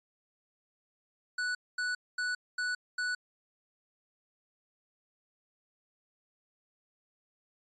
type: tone bursts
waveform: square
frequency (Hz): 1480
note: F#6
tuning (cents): 0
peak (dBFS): -31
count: 5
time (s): 1.38-3.15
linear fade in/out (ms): 5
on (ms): 170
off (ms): 230
effects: resampled to 16000 Hz